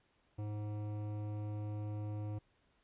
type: tone with hard clipping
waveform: sine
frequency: 105.1 Hz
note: G#2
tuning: 21 cents sharp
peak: -40 dBFS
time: 0.38-2.39 s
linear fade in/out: 10 ms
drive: 14 dB
effects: pink hiss -74 dBFS RMS until 2.83 s + resampled to 8000 Hz